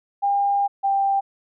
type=tone pair in turn; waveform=sine; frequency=803 / 788.7 Hz; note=G5 / G5; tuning=+41 / +10 cents; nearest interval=unison; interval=31 cents; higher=first; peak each=-17 dBFS; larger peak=neither; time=0.22-0.68 / 0.83-1.21 s; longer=first; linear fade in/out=20 ms; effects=none